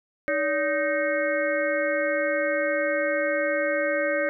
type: harmonic tone with a mistuned harmonic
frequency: 311.1 Hz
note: D#4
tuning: in tune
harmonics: 1 / 2 / 4 / 5 / 6 / 7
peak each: -32 / -24 / -36 / -30 / -32 / -32 dBFS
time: 0.28-4.29 s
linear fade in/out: 0 ms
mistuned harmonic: 2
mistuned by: -140 cents
effects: none